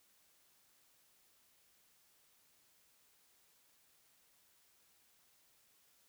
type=silence; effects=white hiss -71 dBFS RMS until 6.08 s